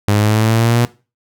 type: exponential sweep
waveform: sawtooth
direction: up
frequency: 102.3 to 120.8 Hz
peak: -7 dBFS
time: 0.08-0.85 s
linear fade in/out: 0 ms
effects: noise-tail reverb RT60 0.3 s tail -19 dB re dry